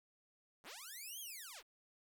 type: linear two-way sweep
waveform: 5% pulse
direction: up then down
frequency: 62.7 to 3322 to 260.7 Hz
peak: -38 dBFS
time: 0.63-1.63 s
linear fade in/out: 50 ms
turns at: 1.2 s
effects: 12-bit